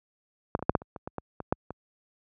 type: clicks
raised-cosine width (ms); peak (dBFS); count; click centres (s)
1; -9 / -25 / -18 / -6 / -7 / -28 / -24 / -21 / -18 / -21 / -9 / -22; 12; 0.551 / 0.592 / 0.626 / 0.695 / 0.752 / 0.819 / 0.962 / 1.075 / 1.183 / 1.403 / 1.525 / 1.706
effects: high-pass 60 Hz 12 dB/octave